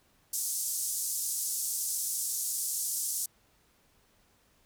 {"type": "band-pass noise", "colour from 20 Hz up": "white", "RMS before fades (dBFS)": -33, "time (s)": [0.33, 3.26], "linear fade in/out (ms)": 5, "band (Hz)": [6000, 12000], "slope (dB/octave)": 24, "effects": ["pink hiss -67 dBFS RMS until 4.65 s"]}